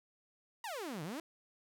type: exponential two-way sweep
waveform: sawtooth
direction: down then up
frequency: 985 to 143.3 to 345.7 Hz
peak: -36 dBFS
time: 0.64-1.2 s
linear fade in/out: 2 ms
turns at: 1.03 s
effects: none